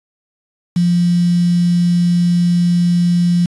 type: tone with quantisation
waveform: sine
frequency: 174.61 Hz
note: F3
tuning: in tune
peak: -10 dBFS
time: 0.76-3.46 s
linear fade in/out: 5 ms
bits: 5
effects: resampled to 22050 Hz